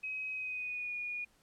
sine tone with pitch glide, 2537 to 2445 Hz, D#7 to D#7, +33 to -31 cents, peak -36 dBFS, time 0.03-1.25 s, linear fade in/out 10 ms, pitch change -64 cents, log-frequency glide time 0.31-0.95 s, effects pink hiss -69 dBFS RMS until 1.42 s + low-pass 12000 Hz 12 dB/octave

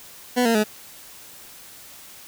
20% pulse tone with pitch steps, 247.4 / 229.5 / 212.9 Hz, B3 / A#3 / G#3, +3 / -27 / +43 cents, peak -12 dBFS, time 0.36-0.642 s, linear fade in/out 20 ms, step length 94 ms, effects white hiss -44 dBFS RMS until 2.27 s

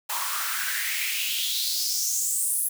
white noise with high-pass filter sweep, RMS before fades -27 dBFS, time 0.09-2.69 s, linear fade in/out 10 ms, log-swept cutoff 910 to 11000 Hz, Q 4.5, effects none

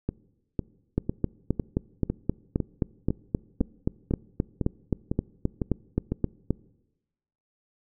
two click trains, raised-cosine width 3 ms, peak -13 / -10 dBFS, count 13 / 22, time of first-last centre 0.09-6.12 / 0.98-6.506 s, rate 1.99 / 3.8 Hz, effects noise-tail reverb RT60 1.0 s tail -23 dB re dry

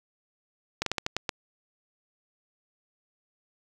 slowing click train, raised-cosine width 0.2 ms, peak -10 dBFS, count 7, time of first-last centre 0.82-1.292 s, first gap 43 ms, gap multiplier 1.24, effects 8-bit

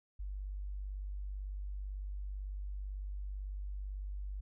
sine tone, 49 Hz, G1, in tune, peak -38 dBFS, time 0.19-4.41 s, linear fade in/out 10 ms, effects none

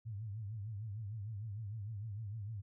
sine tone with vibrato, 106 Hz, G#2, 36 cents sharp, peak -40 dBFS, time 0.05-2.62 s, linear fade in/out 20 ms, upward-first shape triangle, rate 6.6 Hz, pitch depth 170 cents each way, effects none

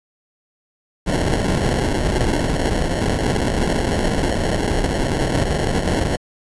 pink noise with sample-and-hold, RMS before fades -19 dBFS, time 1.06-6.17 s, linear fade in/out 20 ms, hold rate 1225 Hz, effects resampled to 24000 Hz

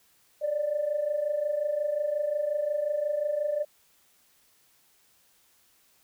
sine tone pair together, 571.4 / 597 Hz, D5 / D5, -48 / +28 cents, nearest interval minor second, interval 76 cents, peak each -31 / -26 dBFS, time 0.41-3.65 s, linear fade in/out 20 ms, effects tanh soft clip ceiling -19 dBFS + white hiss -64 dBFS RMS until 6.03 s

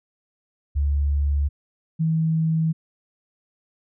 sine tone pair in turn, 71.6 / 160.74 Hz, D2 / E3, -43 / -43 cents, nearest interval octave + major second, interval 1400 cents, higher second, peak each -18 dBFS, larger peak neither, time 0.75-1.49 / 1.99-2.73 s, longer neither, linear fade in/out 20 ms, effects none

